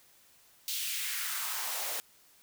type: noise with high-pass filter sweep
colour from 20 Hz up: white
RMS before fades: -35 dBFS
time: 0.68-2 s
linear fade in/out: 0 ms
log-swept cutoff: 3600 to 480 Hz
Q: 1.9
effects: white hiss -62 dBFS RMS until 2.42 s